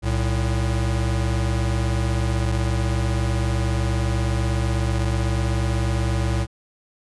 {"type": "tone pair together", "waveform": "square", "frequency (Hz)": [64.2, 112.4], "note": ["C2", "A2"], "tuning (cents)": [-32, 37], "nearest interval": "minor seventh", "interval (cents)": 969, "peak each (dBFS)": -23, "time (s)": [0.02, 6.47], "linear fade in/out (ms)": 50, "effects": ["resampled to 24000 Hz"]}